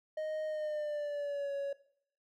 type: tone with pitch glide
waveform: triangle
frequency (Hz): 621 to 559.7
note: D#5 to C#5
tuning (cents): -3 to +17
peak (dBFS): -32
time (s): 0.17-1.73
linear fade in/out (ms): 5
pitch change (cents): -180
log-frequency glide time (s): 0.46-1.53
effects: noise-tail reverb RT60 0.6 s tail -17 dB re dry